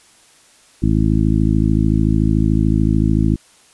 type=harmonic tone; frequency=53.6 Hz; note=A1; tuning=45 cents flat; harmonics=1 / 2 / 3 / 4 / 5 / 6; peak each=-18 / -18 / -19 / -19 / -21 / -22 dBFS; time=0.82-3.36 s; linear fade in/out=10 ms; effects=white hiss -50 dBFS RMS until 3.73 s + resampled to 24000 Hz